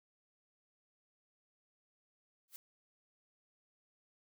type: noise with exponential growth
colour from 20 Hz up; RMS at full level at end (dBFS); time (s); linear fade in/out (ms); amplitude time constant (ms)
blue; -45; 2.48-2.56; 0; 17
effects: none